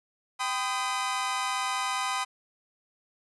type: chord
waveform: sawtooth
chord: G augmented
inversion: none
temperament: equal with one note detuned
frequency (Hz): 784 / 1013.8 / 1244.5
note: G5 / B5 / D#6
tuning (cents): 0 / +45 / 0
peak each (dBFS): -30 / -27 / -29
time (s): 0.39-2.25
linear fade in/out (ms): 20
effects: resampled to 24000 Hz + 10-bit